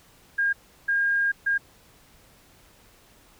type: tone bursts at uneven times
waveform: sine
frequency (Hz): 1617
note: G#6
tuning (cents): -47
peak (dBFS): -20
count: 3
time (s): 0.38-0.53 / 0.88-1.32 / 1.46-1.58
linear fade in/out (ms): 10
effects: pink hiss -56 dBFS RMS until 3.39 s